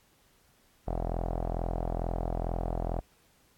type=tone with low-pass filter; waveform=sawtooth; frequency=42.24 Hz; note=E1; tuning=43 cents sharp; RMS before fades=-32 dBFS; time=0.87-3.01 s; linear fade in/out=10 ms; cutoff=710 Hz; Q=4.1; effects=pink hiss -65 dBFS RMS until 3.57 s + AAC 64 kbps